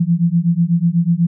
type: beating tone pair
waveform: sine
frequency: 166.2 / 174.3 Hz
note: E3 / F3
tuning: +15 / -3 cents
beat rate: 8.1 Hz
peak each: -15 dBFS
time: 0-1.27 s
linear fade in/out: 10 ms
effects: none